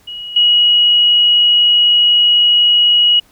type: tone with level steps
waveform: sine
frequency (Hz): 2906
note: F#7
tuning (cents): -32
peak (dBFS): -24 / -7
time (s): 0.07-3.2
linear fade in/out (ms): 10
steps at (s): 0.36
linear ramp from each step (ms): 5
effects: pink hiss -51 dBFS RMS until 3.31 s